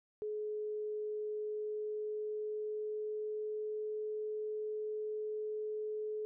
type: tone with pitch glide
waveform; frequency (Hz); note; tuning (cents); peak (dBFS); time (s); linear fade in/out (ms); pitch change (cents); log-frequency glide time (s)
sine; 424.4 to 427.8; G#4 to A4; +38 to -49; -36; 0.22-6.25; 0; +13; 1.32-3.97
effects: none